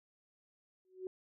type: tone with exponential growth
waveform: sine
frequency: 372.2 Hz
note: F#4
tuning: 10 cents sharp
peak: -35 dBFS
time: 0.85-1.07 s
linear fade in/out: 1 ms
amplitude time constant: 46 ms
effects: none